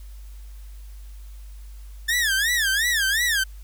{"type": "tone with vibrato", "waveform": "sawtooth", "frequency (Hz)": 1742, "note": "A6", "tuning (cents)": -18, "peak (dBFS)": -16, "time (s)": [2.08, 3.44], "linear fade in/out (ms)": 10, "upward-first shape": "sine", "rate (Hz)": 2.8, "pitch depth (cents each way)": 210, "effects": ["added 50 Hz sine -37 dBFS peak until 3.63 s", "white hiss -56 dBFS RMS until 3.63 s"]}